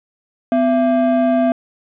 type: ring-modulated tone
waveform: triangle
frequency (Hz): 461.5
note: A#4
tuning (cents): -17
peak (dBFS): -7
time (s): 0.52-1.52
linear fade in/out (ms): 0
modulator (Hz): 209
effects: resampled to 8000 Hz + 8-bit